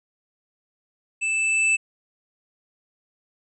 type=tone with level ramp; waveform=square; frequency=2637 Hz; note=E7; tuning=in tune; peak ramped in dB=-23 to -17 dBFS; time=1.21-1.77 s; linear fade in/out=20 ms; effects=resampled to 22050 Hz